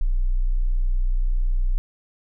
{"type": "tone", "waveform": "sine", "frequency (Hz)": 30.7, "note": "B0", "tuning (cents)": -9, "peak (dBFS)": -17, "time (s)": [0.01, 1.78], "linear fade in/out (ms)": 0, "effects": []}